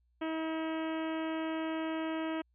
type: harmonic tone with a mistuned harmonic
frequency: 320 Hz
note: D#4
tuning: 49 cents sharp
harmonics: 1 / 2 / 3 / 4 / 5 / 6 / 7 / 8 / 9 / 10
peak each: -34 / -40 / -44 / -46 / -48 / -50 / -51 / -52 / -53 / -54 dBFS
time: 0.21-2.42 s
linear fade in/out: 10 ms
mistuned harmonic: 8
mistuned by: +18 cents
effects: added 60 Hz sine -69 dBFS peak until 2.54 s